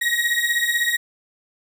35% pulse beating tone pair, 1886 / 1902 Hz, A#6 / A#6, +20 / +34 cents, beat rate 16 Hz, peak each -20 dBFS, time 0.01-0.97 s, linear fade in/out 10 ms, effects none

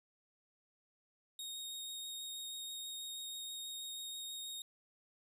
sawtooth tone with vibrato, 3729 Hz, A#7, in tune, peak -40 dBFS, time 1.39-4.62 s, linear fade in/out 2 ms, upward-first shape triangle, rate 6.2 Hz, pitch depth 10 cents each way, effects none

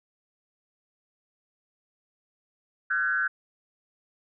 sine tone with frequency modulation, 1523 Hz, F#6, 50 cents sharp, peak -23 dBFS, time 2.9-3.28 s, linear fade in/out 10 ms, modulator 140 Hz, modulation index 0.94, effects none

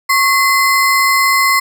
square ring-modulated tone, 1572 Hz, G6, 4 cents sharp, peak -7 dBFS, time 0.09-1.6 s, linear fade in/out 10 ms, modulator 477 Hz, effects none

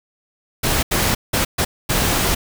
pink noise bursts at uneven times, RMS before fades -18 dBFS, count 5, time 0.63-0.83 / 0.91-1.15 / 1.33-1.45 / 1.58-1.65 / 1.89-2.35 s, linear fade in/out 10 ms, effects none

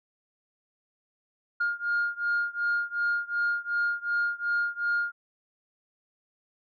sine beating tone pair, 1414 / 1416.7 Hz, F6 / F6, +21 / +24 cents, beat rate 2.7 Hz, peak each -27 / -28 dBFS, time 1.6-5.12 s, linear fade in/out 10 ms, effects tanh soft clip ceiling -20 dBFS

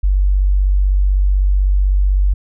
sine tone, 47.98 Hz, G1, 36 cents flat, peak -10 dBFS, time 0.03-2.34 s, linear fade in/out 10 ms, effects none

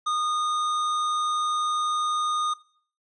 sine tone with tanh clipping, 1228 Hz, D#6, 23 cents flat, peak -25 dBFS, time 0.06-2.54 s, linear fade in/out 10 ms, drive 15 dB, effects noise-tail reverb RT60 0.5 s tail -19 dB re dry + resampled to 22050 Hz

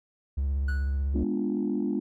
triangle tone with vibrato, 69.3 Hz, C#2, in tune, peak -22 dBFS, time 0.37-1.24 s, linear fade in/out 10 ms, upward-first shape sine, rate 16 Hz, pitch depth 60 cents each way
triangle tone with exponential decay, 1471 Hz, F#6, 11 cents flat, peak -30 dBFS, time 0.68-1.13 s, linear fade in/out 5 ms, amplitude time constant 97 ms
sine chord, G# diminished seventh, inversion none, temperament equal, 207.7 / 246.9 / 293.7 / 349.2 Hz, G#3 / B3 / D4 / F4, 0 / 0 / 0 / 0 cents, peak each -29 / -30 / -30 / -32 dBFS, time 1.14-2 s, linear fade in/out 10 ms
effects tanh soft clip ceiling -18 dBFS

